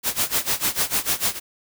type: noise with tremolo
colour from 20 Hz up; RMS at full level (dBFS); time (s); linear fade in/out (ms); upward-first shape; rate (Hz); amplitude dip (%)
white; -20; 0.03-1.4; 50; sine; 6.7; 90
effects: none